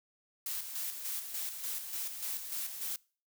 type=noise with tremolo; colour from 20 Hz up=blue; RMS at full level=-37 dBFS; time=0.46-2.96 s; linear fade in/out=2 ms; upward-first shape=square; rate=3.4 Hz; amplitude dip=50%; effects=noise-tail reverb RT60 0.4 s tail -24 dB re dry